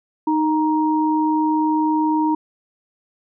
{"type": "tone pair together", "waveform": "sine", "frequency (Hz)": [310, 938.1], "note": ["D#4", "A#5"], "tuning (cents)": [-6, 11], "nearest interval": "octave + perfect fifth", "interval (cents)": 1917, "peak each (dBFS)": [-17, -20], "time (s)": [0.27, 2.35], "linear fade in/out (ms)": 5, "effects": []}